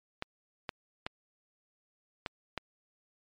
clicks, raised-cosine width 0.3 ms, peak -18 dBFS, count 5, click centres 0.224 / 0.692 / 1.065 / 2.262 / 2.577 s, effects MP3 48 kbps

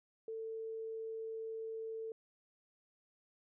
sine tone, 446.3 Hz, A4, 25 cents sharp, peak -40 dBFS, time 0.28-2.12 s, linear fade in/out 2 ms, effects none

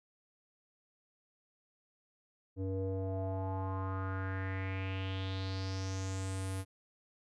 square tone with low-pass filter sweep, 95.3 Hz, G2, 48 cents flat, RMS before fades -37 dBFS, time 2.56-6.65 s, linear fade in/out 50 ms, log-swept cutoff 390 to 11000 Hz, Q 4.3, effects none

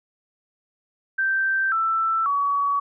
sine tone with pitch steps, 1563 / 1329.6 / 1131 Hz, G6 / E6 / C#6, -6 / +15 / +34 cents, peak -19 dBFS, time 1.18-2.8 s, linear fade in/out 10 ms, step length 540 ms, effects none

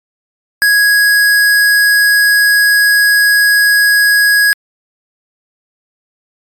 square tone, 1661.2 Hz, G#6, in tune, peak -7 dBFS, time 0.62-4.53 s, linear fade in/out 0 ms, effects MP3 96 kbps

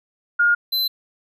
sine / square tone pair in turn, 1422 / 4050 Hz, F6 / B7, +31 / +43 cents, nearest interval octave + tritone, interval 1812 cents, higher second, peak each -13 / -19 dBFS, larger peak first, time 0.39-0.55 / 0.72-0.88 s, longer neither, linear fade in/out 10 ms, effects none

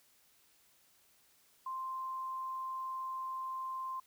sine tone, 1046.5 Hz, C6, in tune, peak -37 dBFS, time 1.66-4 s, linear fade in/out 5 ms, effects white hiss -68 dBFS RMS until 4.06 s

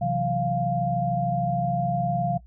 sine tone cluster, 131.9 / 165.4 / 185 / 698 Hz, C3 / E3 / F#3 / F5, +14 / +6 / 0 / -1 cents, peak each -28 / -30 / -31 / -25 dBFS, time 0.01-2.38 s, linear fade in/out 10 ms, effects noise-tail reverb RT60 0.1 s tail -18 dB re dry + added 60 Hz sine -46 dBFS peak until 2.46 s

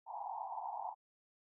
white band-pass noise, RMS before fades -43 dBFS, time 0.06-0.95 s, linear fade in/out 50 ms, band 720 to 960 Hz, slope 96 dB/octave, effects none

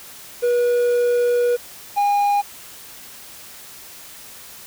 triangle tone pair in turn, 484 / 814 Hz, B4 / G#5, -35 / -35 cents, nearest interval major sixth, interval 900 cents, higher second, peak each -13 dBFS, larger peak neither, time 0.42-1.57 / 1.96-2.42 s, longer first, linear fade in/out 20 ms, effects white hiss -40 dBFS RMS until 4.66 s

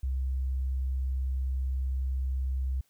sine tone, 65.41 Hz, C2, in tune, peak -27 dBFS, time 0.03-2.81 s, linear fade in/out 5 ms, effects white hiss -70 dBFS RMS until 2.89 s

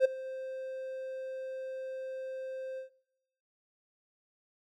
triangle tone with ADSR envelope, 524 Hz, C5, 2 cents sharp, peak -16 dBFS, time 0-2.9 s, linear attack 48 ms, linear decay 11 ms, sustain -19 dB, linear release 120 ms, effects noise-tail reverb RT60 1.0 s tail -25 dB re dry

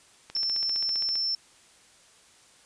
click train, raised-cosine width 0.2 ms, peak -24 dBFS, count 14, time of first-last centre 0.3-1.155 s, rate 15.2 Hz
sine tone, 5360 Hz, E8, 28 cents sharp, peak -25 dBFS, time 0.35-1.35 s, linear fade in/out 2 ms
effects white hiss -57 dBFS RMS until 2.65 s + resampled to 22050 Hz

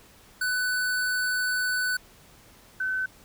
square / sine tone pair in turn, 1496 / 1521.3 Hz, F#6 / F#6, +19 / +48 cents, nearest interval unison, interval 29 cents, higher second, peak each -25 dBFS, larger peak neither, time 0.41-1.97 / 2.8-3.06 s, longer first, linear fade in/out 5 ms, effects pink hiss -54 dBFS RMS until 3.24 s

